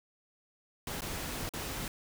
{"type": "noise with dropouts", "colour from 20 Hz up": "pink", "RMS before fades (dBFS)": -38, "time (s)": [0.87, 1.88], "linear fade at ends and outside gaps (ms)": 2, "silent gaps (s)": [[1.008, 1.019], [1.492, 1.536]], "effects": []}